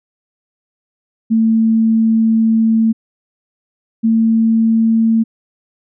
sine tone pair in turn, 223.8 / 225.1 Hz, A3 / A3, +30 / +40 cents, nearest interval unison, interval 10 cents, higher second, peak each -9 dBFS, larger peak neither, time 1.3-2.93 / 4.03-5.24 s, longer first, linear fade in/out 20 ms, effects none

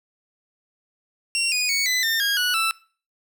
20% pulse tone with pitch steps, 2743 / 2472 / 2228 / 2008 / 1809.7 / 1631 / 1469.9 / 1324.8 Hz, F7 / D#7 / C#7 / B6 / A6 / G#6 / F#6 / E6, -32 / -12 / +8 / +28 / +48 / -32 / -12 / +8 cents, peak -15 dBFS, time 1.35-2.71 s, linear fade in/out 0 ms, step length 170 ms, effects noise-tail reverb RT60 0.4 s tail -21 dB re dry

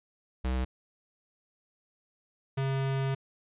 square tone pair in turn, 63.8 / 135.19 Hz, C2 / C#3, -43 / -43 cents, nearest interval octave + minor second, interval 1300 cents, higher second, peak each -28 dBFS, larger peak neither, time 0.44-0.65 / 2.57-3.15 s, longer second, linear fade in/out 10 ms, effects resampled to 8000 Hz

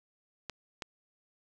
clicks, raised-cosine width 0.2 ms, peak -20 dBFS, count 2, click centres 0.497 / 0.822 s, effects none

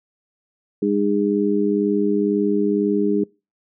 harmonic tone, 102 Hz, G#2, 31 cents flat, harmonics 2 / 3 / 4, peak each -21 / -21 / -21 dBFS, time 0.82-3.24 s, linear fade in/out 5 ms, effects noise-tail reverb RT60 0.3 s tail -26 dB re dry

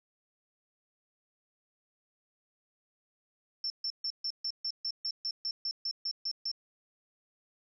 sine tone bursts, 5380 Hz, E8, 34 cents sharp, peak -31 dBFS, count 15, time 3.64-6.515 s, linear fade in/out 2 ms, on 61 ms, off 140 ms, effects none

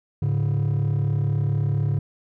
triangle tone pair together, 107.1 / 142.78 Hz, A2 / D3, -46 / -48 cents, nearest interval perfect fourth, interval 498 cents, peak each -19 dBFS, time 0.22-1.99 s, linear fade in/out 5 ms, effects tanh soft clip ceiling -15 dBFS

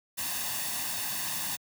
white noise with comb filter, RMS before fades -33 dBFS, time 0.17-1.57 s, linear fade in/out 20 ms, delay 1.1 ms, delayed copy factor +0.65, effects high-pass 100 Hz 12 dB/octave

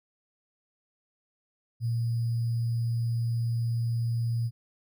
sine tone with sample-and-hold, 116.54 Hz, A#2, in tune, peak -25 dBFS, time 1.8-4.51 s, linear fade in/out 50 ms, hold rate 4900 Hz, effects none

